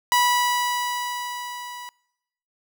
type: tone with level ramp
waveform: sawtooth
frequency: 979 Hz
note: B5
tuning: 15 cents flat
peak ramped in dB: -12 to -32 dBFS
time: 0.12-1.89 s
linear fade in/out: 0 ms
effects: noise-tail reverb RT60 0.9 s tail -25 dB re dry